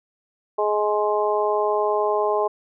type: harmonic tone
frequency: 209.8 Hz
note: G#3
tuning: 18 cents sharp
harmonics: 2 / 3 / 4 / 5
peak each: -22 / -24 / -25 / -26 dBFS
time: 0.58-2.48 s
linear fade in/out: 10 ms
effects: none